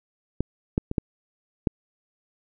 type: clicks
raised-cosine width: 3 ms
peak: -10 / -8 / -15 / -9 / -7 dBFS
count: 5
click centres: 0.406 / 0.779 / 0.914 / 0.982 / 1.672 s
effects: none